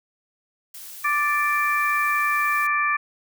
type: noise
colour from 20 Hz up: blue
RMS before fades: -39 dBFS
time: 0.74-2.67 s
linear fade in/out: 5 ms
type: harmonic tone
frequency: 587.3 Hz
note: D5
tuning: in tune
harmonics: 2 / 3 / 4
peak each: -22 / -24 / -25 dBFS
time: 1.04-2.97 s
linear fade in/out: 10 ms
effects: none